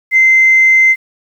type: tone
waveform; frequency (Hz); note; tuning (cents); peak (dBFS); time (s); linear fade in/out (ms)
sine; 2074; C7; -16; -4; 0.11-0.96; 50
effects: tanh soft clip ceiling 0 dBFS + 7-bit